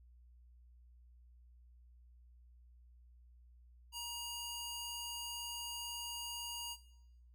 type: tone with high-pass filter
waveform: square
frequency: 949 Hz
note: A#5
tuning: 31 cents sharp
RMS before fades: -44 dBFS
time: 3.92-6.77 s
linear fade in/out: 50 ms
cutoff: 2100 Hz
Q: 0.54
effects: noise-tail reverb RT60 0.8 s tail -17 dB re dry + added 60 Hz sine -59 dBFS peak until 7.34 s